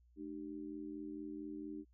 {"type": "tone with amplitude modulation", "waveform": "sine", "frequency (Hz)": 301, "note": "D4", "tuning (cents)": 43, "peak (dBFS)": -39, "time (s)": [0.16, 1.85], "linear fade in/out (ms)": 50, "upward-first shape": "sine", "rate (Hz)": 84.4, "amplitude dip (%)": 90, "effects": ["added 60 Hz sine -65 dBFS peak until 1.93 s"]}